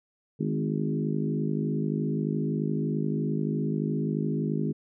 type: harmonic tone with a mistuned harmonic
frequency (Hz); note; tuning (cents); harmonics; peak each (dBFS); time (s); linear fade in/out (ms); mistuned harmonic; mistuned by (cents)
51.6; G#1; -10; 3 / 4 / 5 / 6 / 7 / 8; -29 / -31 / -33 / -35 / -36 / -37; 0.39-4.73; 20; 4; +22
effects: none